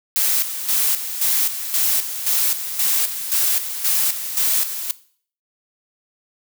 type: noise with tremolo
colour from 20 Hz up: blue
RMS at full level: -18 dBFS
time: 0.16-4.91 s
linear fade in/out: 0 ms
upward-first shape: square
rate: 1.9 Hz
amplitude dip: 65%
effects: noise-tail reverb RT60 0.5 s tail -18 dB re dry